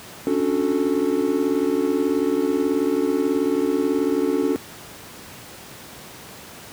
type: chord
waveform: triangle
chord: D major seventh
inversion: third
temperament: just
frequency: 275.3 / 293.7 / 367.1 / 440.5 Hz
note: C#4 / D4 / F#4 / A4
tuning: -12 / 0 / -14 / +2 cents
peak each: -22 dBFS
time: 0.27-4.56 s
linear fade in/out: 0 ms
effects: pink hiss -40 dBFS RMS until 6.72 s + high-pass 100 Hz 12 dB/octave